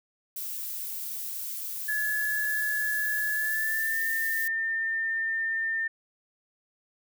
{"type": "noise", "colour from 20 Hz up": "violet", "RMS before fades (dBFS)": -35, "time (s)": [0.36, 4.48], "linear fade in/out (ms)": 5}
{"type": "tone with pitch glide", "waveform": "sine", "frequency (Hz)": [1707, 1804.3], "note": ["G#6", "A6"], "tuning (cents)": [47, 43], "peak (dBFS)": -26, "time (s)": [1.88, 5.88], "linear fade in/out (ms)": 10, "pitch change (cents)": 96, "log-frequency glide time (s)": [3.32, 4.02]}
{"effects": []}